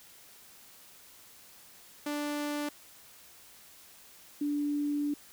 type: tone pair in turn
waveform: sawtooth / sine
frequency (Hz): 293.7 / 291.5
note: D4 / D4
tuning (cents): 0 / -13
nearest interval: unison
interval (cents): 13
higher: first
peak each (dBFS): -28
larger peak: neither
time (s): 2.06-2.69 / 4.41-5.14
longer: second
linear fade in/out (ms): 5
effects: white hiss -55 dBFS RMS until 5.32 s